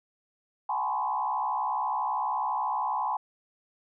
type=tone with frequency modulation; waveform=sine; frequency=925 Hz; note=A#5; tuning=14 cents flat; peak=-26 dBFS; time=0.69-3.17 s; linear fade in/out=5 ms; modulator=66.1 Hz; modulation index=2.2; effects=none